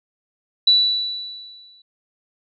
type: tone with exponential decay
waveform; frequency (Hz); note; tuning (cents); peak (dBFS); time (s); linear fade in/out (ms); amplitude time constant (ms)
sine; 3951; B7; 0; -9; 0.67-1.82; 5; 250
effects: none